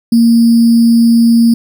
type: tone with sample-and-hold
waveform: sine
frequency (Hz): 231.9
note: A#3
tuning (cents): -9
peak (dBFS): -4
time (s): 0.12-1.54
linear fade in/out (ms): 5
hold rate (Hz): 4900
effects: none